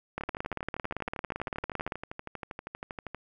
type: two click trains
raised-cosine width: 0.5 ms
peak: -22 / -17 dBFS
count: 38 / 32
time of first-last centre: 0.21-3.147 / 0.18-1.922 s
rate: 12.6 / 17.8 Hz
effects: none